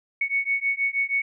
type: beating tone pair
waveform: sine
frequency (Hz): 2217 / 2223.3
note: C#7 / C#7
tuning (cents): 0 / +5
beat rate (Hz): 6.3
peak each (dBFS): -25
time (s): 0.21-1.22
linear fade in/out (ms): 5
effects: none